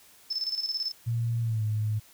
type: tone with tremolo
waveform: sine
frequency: 5260 Hz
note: E8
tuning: 5 cents flat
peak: -26 dBFS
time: 0.3-0.92 s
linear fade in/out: 10 ms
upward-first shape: square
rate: 18 Hz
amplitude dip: 65%
type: tone with pitch glide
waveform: sine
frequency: 116.54 to 107.49 Hz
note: A#2 to A2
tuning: 0 to -40 cents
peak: -25 dBFS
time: 1.06-2 s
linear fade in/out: 20 ms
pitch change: -140 cents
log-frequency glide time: 1.41-1.64 s
effects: white hiss -56 dBFS RMS until 2.13 s